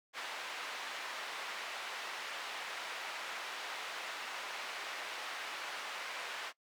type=band-pass noise; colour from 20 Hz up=white; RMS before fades=-43 dBFS; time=0.13-6.53 s; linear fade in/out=50 ms; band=650 to 2600 Hz; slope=12 dB/octave; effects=noise-tail reverb RT60 0.1 s tail -21 dB re dry